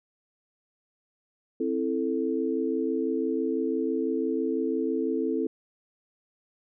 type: chord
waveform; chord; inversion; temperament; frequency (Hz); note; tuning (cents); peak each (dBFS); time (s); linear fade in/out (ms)
sine; A minor; first; just; 264 / 330 / 440; C4 / E4 / A4; +16 / +2 / 0; -29; 1.6-5.47; 5
effects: none